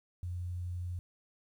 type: tone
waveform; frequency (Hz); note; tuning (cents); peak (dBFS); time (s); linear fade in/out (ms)
sine; 88.8; F2; +29; -35; 0.23-0.99; 0
effects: 11-bit